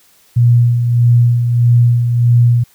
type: tone with tremolo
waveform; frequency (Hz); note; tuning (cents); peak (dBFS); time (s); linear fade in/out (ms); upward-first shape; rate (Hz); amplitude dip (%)
sine; 119.8; A#2; +48; -5; 0.36-2.64; 10; sine; 1.6; 50
effects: white hiss -50 dBFS RMS until 2.74 s